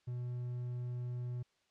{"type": "tone with hard clipping", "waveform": "triangle", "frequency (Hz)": 122.9, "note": "B2", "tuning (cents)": -8, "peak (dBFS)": -38, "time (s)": [0.07, 1.43], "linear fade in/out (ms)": 10, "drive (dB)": 6, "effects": ["white hiss -75 dBFS RMS until 1.7 s", "low-pass 5000 Hz 12 dB/octave"]}